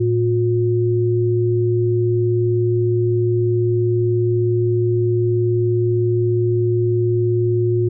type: tone pair together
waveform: sine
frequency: 112.9 / 358.1 Hz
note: A2 / F4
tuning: +45 / +43 cents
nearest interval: octave + minor sixth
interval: 1998 cents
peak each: -17 dBFS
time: 0-7.89 s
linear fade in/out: 10 ms
effects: none